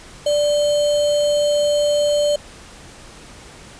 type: tone with sample-and-hold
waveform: sine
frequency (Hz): 587.3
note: D5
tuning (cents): 0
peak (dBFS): -14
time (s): 0.26-2.36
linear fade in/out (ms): 5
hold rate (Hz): 3675
effects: pink hiss -41 dBFS RMS until 3.79 s + resampled to 22050 Hz